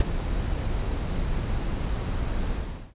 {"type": "noise with ADSR envelope", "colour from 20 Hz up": "brown", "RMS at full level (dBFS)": -17, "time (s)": [0, 2.94], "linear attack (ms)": 4, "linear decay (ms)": 21, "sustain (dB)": -10, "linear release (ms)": 440, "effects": ["resampled to 8000 Hz"]}